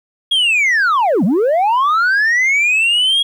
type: linear two-way sweep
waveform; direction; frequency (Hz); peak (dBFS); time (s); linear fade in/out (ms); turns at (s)
sine; down then up; 3322 to 160.7 to 3322; -8; 0.31-3.23; 10; 1.24
effects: tanh soft clip ceiling -10 dBFS + 8-bit